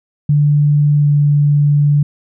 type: tone with pitch glide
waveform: sine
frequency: 146.83 to 145.73 Hz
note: D3 to D3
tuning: 0 to -13 cents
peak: -8 dBFS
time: 0.29-2.03 s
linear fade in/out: 5 ms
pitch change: -13 cents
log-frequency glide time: 1-1.06 s
effects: none